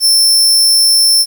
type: tone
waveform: sawtooth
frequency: 5350 Hz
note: E8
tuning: 25 cents sharp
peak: -4 dBFS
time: 0-1.26 s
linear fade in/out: 50 ms
effects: 7-bit